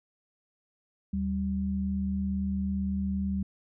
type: tone pair together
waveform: sine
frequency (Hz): 76.85 / 194.6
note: D#2 / G3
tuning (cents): -21 / -12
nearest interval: octave + major third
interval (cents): 1609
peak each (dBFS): -33 / -28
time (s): 1.13-3.43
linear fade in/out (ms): 5
effects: none